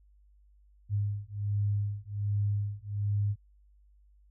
sine beating tone pair, 101.8 / 103.1 Hz, G#2 / G#2, -34 / -12 cents, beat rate 1.3 Hz, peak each -31 dBFS, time 0.89-3.36 s, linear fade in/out 50 ms, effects added 50 Hz sine -58 dBFS peak until 4.3 s

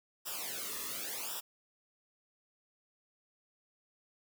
white noise with flanger, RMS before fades -40 dBFS, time 0.25-1.41 s, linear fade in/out 20 ms, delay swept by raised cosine 0.46 to 1.33 ms, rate 0.91 Hz, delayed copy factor -0.95, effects none

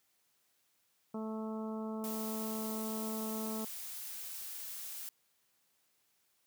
harmonic tone, 219.1 Hz, A3, 7 cents flat, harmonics 1 / 2 / 3 / 4 / 5 / 6, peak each -38 / -44 / -48 / -50 / -52 / -54 dBFS, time 1.14-3.65 s, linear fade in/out 5 ms
blue noise, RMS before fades -44 dBFS, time 2.04-5.09 s, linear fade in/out 0 ms
effects white hiss -75 dBFS RMS until 6.46 s + high-pass 80 Hz 12 dB/octave

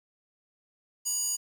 square tone with high-pass filter, 969 Hz, B5, 33 cents flat, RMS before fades -30 dBFS, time 1.05-1.37 s, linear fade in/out 20 ms, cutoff 6800 Hz, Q 3.5, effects 10-bit

